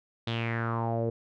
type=tone with low-pass filter sweep; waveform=sawtooth; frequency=115.4 Hz; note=A#2; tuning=17 cents flat; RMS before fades=-30 dBFS; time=0.27-1.1 s; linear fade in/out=5 ms; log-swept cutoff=3700 to 460 Hz; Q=5; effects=none